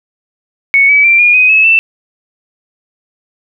sine tone with pitch steps, 2217 / 2286 / 2357 / 2430 / 2506 / 2584 / 2664 Hz, C#7 / D7 / D7 / D#7 / D#7 / E7 / E7, 0 / -47 / +6 / -42 / +12 / -35 / +18 cents, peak -4 dBFS, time 0.74-1.79 s, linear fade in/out 0 ms, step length 150 ms, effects none

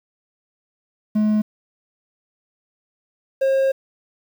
triangle tone pair in turn, 213.1 / 537 Hz, G#3 / C5, +45 / +45 cents, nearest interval octave + major third, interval 1600 cents, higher second, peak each -13 dBFS, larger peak neither, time 1.15-1.42 / 3.41-3.72 s, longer second, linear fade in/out 10 ms, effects 8-bit

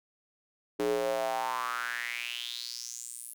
square tone with high-pass filter sweep, 60 Hz, B1, 49 cents flat, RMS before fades -34 dBFS, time 0.79-3.34 s, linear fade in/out 10 ms, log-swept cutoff 360 to 11000 Hz, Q 5.6, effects none

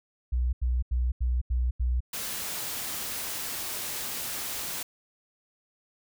sine tone bursts, 61.6 Hz, B1, 4 cents flat, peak -23 dBFS, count 6, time 0.32-2.005 s, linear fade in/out 10 ms, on 210 ms, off 85 ms
white noise, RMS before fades -34 dBFS, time 2.13-4.83 s, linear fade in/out 5 ms
effects none

